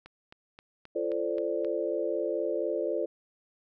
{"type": "click train", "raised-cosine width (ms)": 0.3, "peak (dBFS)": -31, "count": 7, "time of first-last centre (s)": [0.06, 1.647], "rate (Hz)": 3.78}
{"type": "chord", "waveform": "sine", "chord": "D minor seventh", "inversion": "first", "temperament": "equal with one note detuned", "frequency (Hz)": [342.2, 440, 523.3, 587.3], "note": ["F4", "A4", "C5", "D5"], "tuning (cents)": [-35, 0, 0, 0], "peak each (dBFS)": -33, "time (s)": [0.95, 3.06], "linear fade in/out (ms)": 10}
{"effects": []}